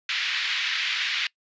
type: band-pass noise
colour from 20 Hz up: pink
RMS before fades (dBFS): -27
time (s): 0.09-1.27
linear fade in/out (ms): 2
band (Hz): 1800 to 4100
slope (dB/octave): 24
effects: noise-tail reverb RT60 0.1 s tail -23 dB re dry + resampled to 16000 Hz